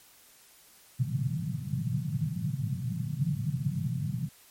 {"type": "band-pass noise", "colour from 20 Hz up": "white", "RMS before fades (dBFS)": -31, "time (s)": [0.99, 4.29], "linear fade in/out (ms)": 10, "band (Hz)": [110, 170], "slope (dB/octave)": 48, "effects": ["white hiss -57 dBFS RMS until 4.5 s", "MP3 64 kbps"]}